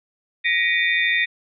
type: tone cluster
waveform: sine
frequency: 1884 / 1997 / 2276 / 2446 / 3598 Hz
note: A#6 / B6 / C#7 / D#7 / A7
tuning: +18 / +19 / +45 / -30 / +38 cents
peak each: -20 / -27 / -25 / -24 / -26 dBFS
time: 0.44-1.26 s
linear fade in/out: 20 ms
effects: none